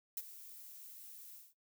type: noise with ADSR envelope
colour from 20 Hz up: violet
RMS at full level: -38 dBFS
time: 0.17-1.54 s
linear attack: 4 ms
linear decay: 41 ms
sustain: -15 dB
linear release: 200 ms
effects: noise-tail reverb RT60 0.1 s tail -17 dB re dry